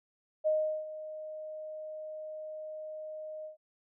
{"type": "tone with ADSR envelope", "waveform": "sine", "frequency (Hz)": 620, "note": "D#5", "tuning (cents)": -6, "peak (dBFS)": -24, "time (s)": [0.44, 3.57], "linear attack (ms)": 28, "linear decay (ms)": 380, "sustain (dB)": -15, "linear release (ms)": 120, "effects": []}